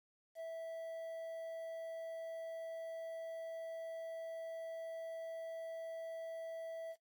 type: tone with quantisation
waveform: triangle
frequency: 656 Hz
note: E5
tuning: 9 cents flat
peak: -40 dBFS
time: 0.35-6.96 s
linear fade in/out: 50 ms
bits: 11
effects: noise-tail reverb RT60 0.1 s tail -21 dB re dry + AAC 64 kbps